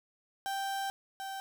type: tone pair in turn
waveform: 35% pulse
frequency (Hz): 784 / 778.1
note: G5 / G5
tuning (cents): 0 / -13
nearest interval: unison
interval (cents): 13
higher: first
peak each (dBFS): -31 / -36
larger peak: first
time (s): 0.46-0.9 / 1.2-1.4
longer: first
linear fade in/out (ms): 0
effects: none